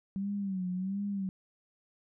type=tone with vibrato; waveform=sine; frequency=191.6 Hz; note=G3; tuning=39 cents flat; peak=-31 dBFS; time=0.16-1.29 s; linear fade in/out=0 ms; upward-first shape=sine; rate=1.4 Hz; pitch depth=99 cents each way; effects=none